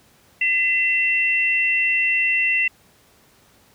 sine tone pair together, 2023 / 2700 Hz, B6 / E7, +41 / +41 cents, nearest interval perfect fourth, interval 500 cents, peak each -21 / -18 dBFS, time 0.41-2.68 s, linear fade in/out 5 ms, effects pink hiss -55 dBFS RMS until 3.74 s + high-pass 60 Hz 12 dB/octave

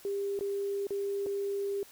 sine tone with dropouts, 399.2 Hz, G4, 32 cents sharp, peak -30 dBFS, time 0.05-1.83 s, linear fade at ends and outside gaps 1 ms, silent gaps 0.391-0.409 / 0.869-0.906 / 1.262-1.266 s, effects white hiss -55 dBFS RMS until 1.91 s

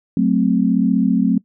sine chord, F# diminished, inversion none, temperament equal, 185 / 220 / 261.6 Hz, F#3 / A3 / C4, 0 / 0 / 0 cents, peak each -17 dBFS, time 0.17-1.38 s, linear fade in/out 2 ms, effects noise-tail reverb RT60 0.1 s tail -22 dB re dry

